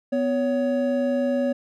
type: tone pair together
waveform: triangle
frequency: 249.6 / 560.3 Hz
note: B3 / C#5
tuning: +19 / +18 cents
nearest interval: octave + major second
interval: 1399 cents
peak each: -21 dBFS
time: 0.12-1.53 s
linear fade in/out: 10 ms
effects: none